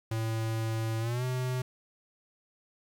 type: tone with pitch glide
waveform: square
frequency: 112.1 to 127.29 Hz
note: A2 to C3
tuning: +33 to -47 cents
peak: -30 dBFS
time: 0.11-1.62 s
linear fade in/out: 5 ms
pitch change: +220 cents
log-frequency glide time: 1-1.24 s
effects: 10-bit